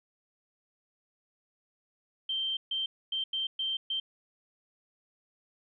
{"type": "tone bursts at uneven times", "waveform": "sine", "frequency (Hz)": 3136, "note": "G7", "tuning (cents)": 0, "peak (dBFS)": -29, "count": 6, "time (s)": [[2.29, 2.57], [2.71, 2.86], [3.12, 3.24], [3.33, 3.47], [3.59, 3.77], [3.9, 4]], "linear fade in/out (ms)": 5, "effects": []}